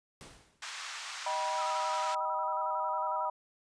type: noise with exponential decay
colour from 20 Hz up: pink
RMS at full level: -47 dBFS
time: 0.21-0.81 s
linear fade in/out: 0 ms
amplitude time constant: 130 ms
type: band-pass noise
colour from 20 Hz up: pink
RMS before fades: -42 dBFS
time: 0.62-2.15 s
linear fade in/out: 5 ms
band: 1000 to 7500 Hz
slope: 24 dB/octave
type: chord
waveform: sine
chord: Eb augmented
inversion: none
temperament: just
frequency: 622.3 / 777.8 / 972.3 Hz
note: Eb5 / G5 / B5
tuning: 0 / -14 / -27 cents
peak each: -38 / -38 / -32 dBFS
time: 1.26-3.3 s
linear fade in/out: 5 ms
type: tone with vibrato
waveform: sine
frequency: 1289 Hz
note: E6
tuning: 39 cents flat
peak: -38 dBFS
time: 1.57-3.3 s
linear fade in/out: 20 ms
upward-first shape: square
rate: 11 Hz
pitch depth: 51 cents each way
effects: resampled to 22050 Hz